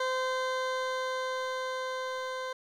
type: tone with level ramp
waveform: 20% pulse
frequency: 516 Hz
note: C5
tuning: 24 cents flat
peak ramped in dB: -23 to -29 dBFS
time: 0-2.53 s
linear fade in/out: 5 ms
effects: low-pass 5000 Hz 12 dB/octave + 10-bit